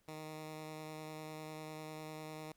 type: tone with vibrato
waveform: 10% pulse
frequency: 155.56 Hz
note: D#3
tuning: in tune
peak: -37 dBFS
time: 0.08-2.52 s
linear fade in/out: 2 ms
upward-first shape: square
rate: 10 Hz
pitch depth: 8 cents each way
effects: pink hiss -75 dBFS RMS until 2.56 s